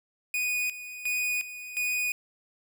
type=tone with tremolo; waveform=45% pulse; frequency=2476 Hz; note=D#7; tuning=9 cents flat; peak=-26 dBFS; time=0.34-2.12 s; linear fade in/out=2 ms; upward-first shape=square; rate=1.4 Hz; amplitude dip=75%; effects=none